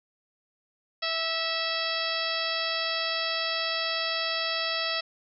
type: harmonic tone with a mistuned harmonic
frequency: 657 Hz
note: E5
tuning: 6 cents flat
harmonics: 1 / 2 / 3 / 4 / 5 / 6 / 7 / 8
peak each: -35 / -35 / -35 / -35 / -35 / -35 / -35 / -35 dBFS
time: 1.02-5.01 s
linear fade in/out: 10 ms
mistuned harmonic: 3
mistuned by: -21 cents
effects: none